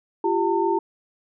sine tone cluster, 344.8 / 391.7 / 900 Hz, F4 / G4 / A5, -22 / -1 / +39 cents, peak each -23 dBFS, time 0.24-0.79 s, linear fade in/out 5 ms, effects none

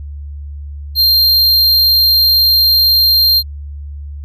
square tone, 4186 Hz, C8, in tune, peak -8 dBFS, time 0.95-3.43 s, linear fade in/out 50 ms, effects added 72 Hz sine -24 dBFS peak until 4.24 s

